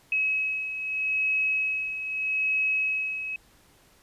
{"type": "beating tone pair", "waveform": "sine", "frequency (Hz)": [2561, 2561.8], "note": ["D#7", "D#7"], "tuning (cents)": [49, 50], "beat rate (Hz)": 0.8, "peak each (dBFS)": [-25, -32], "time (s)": [0.12, 3.36], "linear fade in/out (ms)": 2, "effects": ["pink hiss -59 dBFS RMS until 4.02 s", "resampled to 32000 Hz"]}